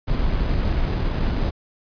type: noise with sample-and-hold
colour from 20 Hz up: brown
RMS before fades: -21 dBFS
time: 0.07-1.51 s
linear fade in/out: 20 ms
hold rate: 4410 Hz
effects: resampled to 11025 Hz